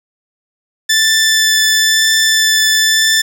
15% pulse tone with vibrato, 1760 Hz, A6, in tune, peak -3 dBFS, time 0.89-3.22 s, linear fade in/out 10 ms, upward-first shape triangle, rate 0.99 Hz, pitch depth 9 cents each way, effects 7-bit

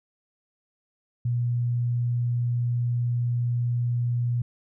sine tone, 120.6 Hz, B2, 41 cents flat, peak -22 dBFS, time 1.25-4.42 s, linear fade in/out 5 ms, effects none

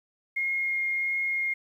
sine tone with vibrato, 2141 Hz, C7, 39 cents sharp, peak -25 dBFS, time 0.36-1.54 s, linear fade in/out 10 ms, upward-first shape triangle, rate 1.5 Hz, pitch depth 8 cents each way, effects 10-bit

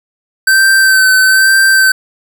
square tone with vibrato, 1545 Hz, G6, 26 cents flat, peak -6 dBFS, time 0.47-1.92 s, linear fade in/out 5 ms, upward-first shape sine, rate 1.1 Hz, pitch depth 25 cents each way, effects none

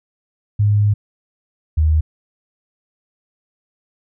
sine tone pair in turn, 103.8 / 77.76 Hz, G#2 / D#2, 0 / 0 cents, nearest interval perfect fourth, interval 500 cents, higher first, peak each -11 dBFS, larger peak neither, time 0.59-0.94 / 1.77-2.01 s, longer first, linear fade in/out 10 ms, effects none

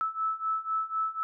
sine beating tone pair, 1306 / 1310 Hz, E6 / E6, -17 / -11 cents, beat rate 4 Hz, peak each -32 / -30 dBFS, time 0.01-1.23 s, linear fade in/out 0 ms, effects none

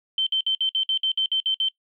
sine tone bursts, 3100 Hz, G7, 20 cents flat, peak -19 dBFS, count 11, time 0.18-1.686 s, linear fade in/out 2 ms, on 86 ms, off 56 ms, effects noise-tail reverb RT60 0.1 s tail -22 dB re dry

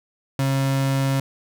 35% pulse tone, 135.7 Hz, C#3, 36 cents flat, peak -17 dBFS, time 0.39-1.2 s, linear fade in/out 2 ms, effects none

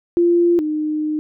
sine tone pair in turn, 345.4 / 305.8 Hz, F4 / D#4, -19 / -30 cents, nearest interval major second, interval 211 cents, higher first, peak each -11 / -18 dBFS, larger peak first, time 0.17-0.59 / 0.59-1.19 s, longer second, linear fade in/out 0 ms, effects none

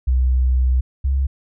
sine tone pair in turn, 63.5 / 67.51 Hz, B1 / C#2, +49 / -45 cents, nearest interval minor second, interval 106 cents, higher second, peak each -13 / -15 dBFS, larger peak first, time 0.07-0.81 / 1.04-1.27 s, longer first, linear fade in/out 10 ms, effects none

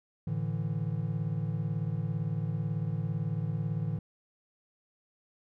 triangle chord, A suspended fourth, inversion none, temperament equal, 110 / 146.83 / 164.81 Hz, A2 / D3 / E3, 0 / 0 / 0 cents, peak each -32 dBFS, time 0.27-3.99 s, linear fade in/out 5 ms, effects none

